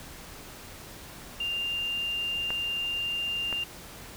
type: tone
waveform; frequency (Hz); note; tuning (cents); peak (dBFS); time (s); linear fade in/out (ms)
sine; 2794; F7; 0; -28; 1.4-3.64; 5
type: clicks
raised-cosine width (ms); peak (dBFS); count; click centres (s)
0.5; -19; 2; 2.505 / 3.527
effects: pink hiss -45 dBFS RMS until 4.16 s